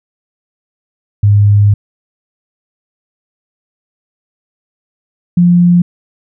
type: tone pair in turn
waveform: sine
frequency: 102.6 / 175.31 Hz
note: G#2 / F3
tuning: -21 / +7 cents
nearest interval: major sixth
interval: 928 cents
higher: second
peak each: -4 dBFS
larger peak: neither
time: 1.23-1.74 / 5.37-5.82 s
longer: first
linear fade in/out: 5 ms
effects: none